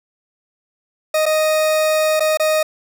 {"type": "tone with dropouts", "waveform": "40% pulse", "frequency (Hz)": 622.3, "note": "D#5", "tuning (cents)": 0, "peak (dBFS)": -13, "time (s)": [1.14, 2.63], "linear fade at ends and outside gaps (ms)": 5, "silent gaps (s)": [[1.257, 1.262], [2.197, 2.204], [2.373, 2.397]], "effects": []}